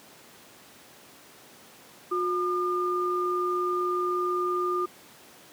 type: tone pair together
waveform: sine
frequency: 359.4 / 1208.9 Hz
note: F4 / D6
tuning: +50 / +50 cents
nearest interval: octave + major sixth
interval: 2100 cents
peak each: -27 / -27 dBFS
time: 2.11-4.86 s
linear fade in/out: 10 ms
effects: pink hiss -51 dBFS RMS until 5.52 s + high-pass 200 Hz 12 dB/octave